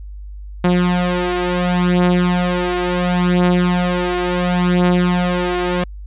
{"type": "beating tone pair", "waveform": "sawtooth", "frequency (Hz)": [178, 178.71], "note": ["F3", "F3"], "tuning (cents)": [33, 40], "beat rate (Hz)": 0.71, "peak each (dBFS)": [-14, -12], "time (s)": [0.64, 5.84], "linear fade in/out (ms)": 5, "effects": ["added 50 Hz sine -29 dBFS peak until 6.06 s", "resampled to 8000 Hz"]}